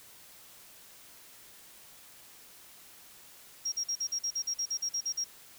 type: tone bursts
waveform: sine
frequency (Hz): 5610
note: F8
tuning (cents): +7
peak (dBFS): -29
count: 14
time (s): 3.65-5.243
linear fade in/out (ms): 10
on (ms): 72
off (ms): 45
effects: white hiss -54 dBFS RMS until 5.58 s